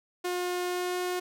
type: tone with pitch glide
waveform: sawtooth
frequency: 358.1 to 360.6 Hz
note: F4 to F#4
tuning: +43 to -45 cents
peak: -25 dBFS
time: 0.24-1.2 s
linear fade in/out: 10 ms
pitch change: +12 cents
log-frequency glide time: 0.67-0.96 s
effects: none